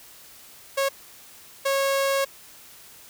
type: tone bursts at uneven times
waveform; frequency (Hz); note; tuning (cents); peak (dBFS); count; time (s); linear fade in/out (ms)
sawtooth; 548; C#5; -20; -17; 2; 0.77-0.89 / 1.65-2.25; 10
effects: white hiss -48 dBFS RMS until 3.09 s